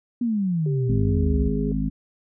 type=exponential sweep; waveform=sine; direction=down; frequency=246.9 to 63.1 Hz; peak=-20 dBFS; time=0.21-1.48 s; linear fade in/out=5 ms
type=tone with pitch glide; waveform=sine; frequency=393.3 to 413.3 Hz; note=G4 to G#4; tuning=+6 to -8 cents; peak=-29 dBFS; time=0.66-1.72 s; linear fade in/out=2 ms; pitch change=+86 cents; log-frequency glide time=0.86-1.16 s
type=harmonic tone; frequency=51.91 Hz; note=G#1; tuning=in tune; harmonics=1 / 3 / 4 / 5; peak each=-27 / -27 / -27 / -27 dBFS; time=0.88-1.9 s; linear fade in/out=20 ms
effects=none